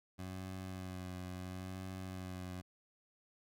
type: tone with vibrato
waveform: 20% pulse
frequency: 92.5 Hz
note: F#2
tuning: in tune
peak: -38 dBFS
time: 0.18-2.62 s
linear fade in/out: 20 ms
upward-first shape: sine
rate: 0.73 Hz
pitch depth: 28 cents each way
effects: none